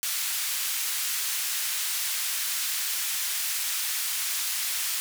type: band-pass noise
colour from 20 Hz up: white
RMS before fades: -29 dBFS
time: 0.03-5 s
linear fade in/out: 0 ms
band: 1600 to 16000 Hz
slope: 12 dB/octave
effects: none